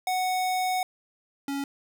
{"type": "tone pair in turn", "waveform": "square", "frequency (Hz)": [740, 278.8], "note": ["F#5", "C#4"], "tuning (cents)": [0, 10], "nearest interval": "octave + perfect fourth", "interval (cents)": 1690, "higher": "first", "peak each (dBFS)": [-25, -29], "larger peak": "first", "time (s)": [[0.07, 0.83], [1.48, 1.64]], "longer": "first", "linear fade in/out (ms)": 2, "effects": []}